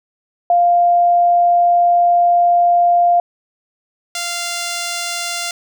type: tone pair in turn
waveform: sine / 5% pulse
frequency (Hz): 698.5 / 694.5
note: F5 / F5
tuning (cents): 0 / -10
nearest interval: unison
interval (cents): 10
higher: first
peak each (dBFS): -9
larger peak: neither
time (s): 0.5-3.2 / 4.15-5.51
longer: first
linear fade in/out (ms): 2
effects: none